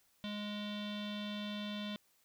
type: tone with low-pass filter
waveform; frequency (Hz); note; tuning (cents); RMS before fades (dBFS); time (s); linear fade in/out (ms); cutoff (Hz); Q
square; 207.7; G#3; 0; -41; 0.24-1.96; 0; 3500; 6.6
effects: white hiss -72 dBFS RMS until 2.24 s